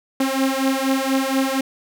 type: beating tone pair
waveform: sawtooth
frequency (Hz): 265.4 / 269.6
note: C4 / C#4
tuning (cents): +25 / -48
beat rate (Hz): 4.2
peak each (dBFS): -17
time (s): 0.2-1.61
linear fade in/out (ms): 5
effects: none